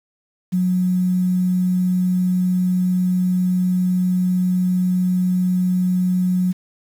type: tone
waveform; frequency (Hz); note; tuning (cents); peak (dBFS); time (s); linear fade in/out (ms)
sine; 182.2; F#3; -26; -15; 0.52-6.53; 20
effects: 7-bit